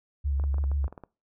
sine tone with vibrato, 70.1 Hz, C#2, 20 cents sharp, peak -24 dBFS, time 0.24-0.88 s, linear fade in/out 20 ms, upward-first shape sine, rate 6.3 Hz, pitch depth 45 cents each way
clicks, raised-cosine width 1 ms, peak -29 dBFS, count 11, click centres 0.398 / 0.439 / 0.543 / 0.583 / 0.64 / 0.716 / 0.843 / 0.88 / 0.926 / 0.978 / 1.037 s
effects noise-tail reverb RT60 0.3 s tail -22 dB re dry

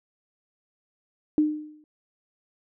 sine tone with exponential decay, 303.8 Hz, D#4, 41 cents flat, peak -15 dBFS, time 1.38-1.84 s, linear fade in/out 1 ms, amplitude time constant 100 ms, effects none

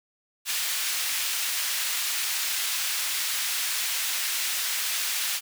pink high-pass noise, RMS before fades -28 dBFS, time 0.45-5.41 s, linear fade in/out 50 ms, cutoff 2200 Hz, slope 12 dB/octave, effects none

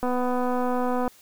click train, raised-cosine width 1 ms, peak -14 dBFS, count 262, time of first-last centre 0.03-1.078 s, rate 249 Hz, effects white hiss -54 dBFS RMS until 1.21 s

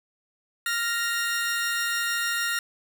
sawtooth tone pair together, 1396.9 / 1864.7 Hz, F6 / A#6, 0 / 0 cents, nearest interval perfect fourth, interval 500 cents, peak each -24 dBFS, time 0.66-2.59 s, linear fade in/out 2 ms, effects none

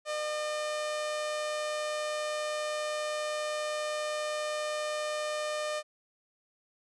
sawtooth tone with amplitude modulation, 605 Hz, D#5, 49 cents flat, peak -26 dBFS, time 0.05-5.83 s, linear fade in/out 50 ms, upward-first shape sine, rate 120 Hz, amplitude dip 30%, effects resampled to 22050 Hz

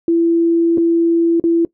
sine tone with dropouts, 335.2 Hz, E4, 29 cents sharp, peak -10 dBFS, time 0.08-1.65 s, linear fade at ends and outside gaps 2 ms, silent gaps 0.775-0.78 / 1.399-1.439 s, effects noise-tail reverb RT60 0.1 s tail -20 dB re dry

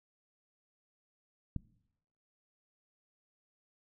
click, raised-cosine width 5 ms, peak -23 dBFS, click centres 1.563 s, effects noise-tail reverb RT60 0.8 s tail -21 dB re dry

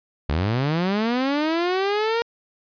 sawtooth linear sweep, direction up, 66 to 471.8 Hz, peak -16 dBFS, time 0.29-2.22 s, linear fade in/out 0 ms, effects resampled to 11025 Hz

